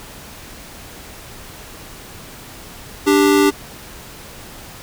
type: tone pair together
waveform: square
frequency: 293.6 / 394 Hz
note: D4 / G4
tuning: 0 / +9 cents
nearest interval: perfect fourth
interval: 509 cents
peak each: -14 dBFS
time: 3.06-3.51 s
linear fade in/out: 20 ms
effects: pink hiss -37 dBFS RMS until 4.82 s